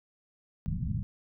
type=low-pass noise; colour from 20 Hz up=white; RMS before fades=-32 dBFS; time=0.66-1.03 s; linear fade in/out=0 ms; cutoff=190 Hz; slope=48 dB/octave; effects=none